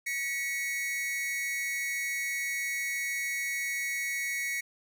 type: tone pair together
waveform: 45% pulse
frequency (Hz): 1930.3 / 2217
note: B6 / C#7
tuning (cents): -40 / 0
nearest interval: major second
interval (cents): 240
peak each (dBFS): -35 / -32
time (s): 0.06-4.61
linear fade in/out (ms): 10
effects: none